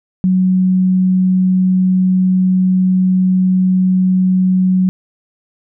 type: tone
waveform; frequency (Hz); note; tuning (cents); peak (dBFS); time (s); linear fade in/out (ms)
sine; 185.4; F#3; +4; -9; 0.24-4.89; 0
effects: none